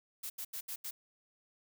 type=noise bursts at uneven times; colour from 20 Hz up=blue; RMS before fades=-41 dBFS; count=5; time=0.23-0.3 / 0.38-0.45 / 0.53-0.61 / 0.68-0.76 / 0.84-0.91 s; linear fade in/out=10 ms; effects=none